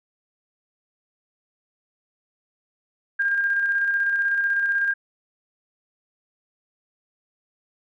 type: tone with tremolo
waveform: sine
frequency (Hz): 1607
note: G6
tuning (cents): +43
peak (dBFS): -18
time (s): 3.19-4.94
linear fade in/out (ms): 10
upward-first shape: square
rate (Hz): 16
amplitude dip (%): 30
effects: none